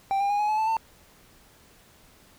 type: tone with pitch steps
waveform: triangle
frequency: 784 / 801.9 / 820.1 / 838.8 / 857.9 / 877.5 / 897.5 Hz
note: G5 / G5 / G#5 / G#5 / A5 / A5 / A5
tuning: 0 / +39 / -22 / +17 / -44 / -5 / +34 cents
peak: -20 dBFS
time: 0.11-0.768 s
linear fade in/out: 0 ms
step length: 94 ms
effects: pink hiss -56 dBFS RMS until 2.38 s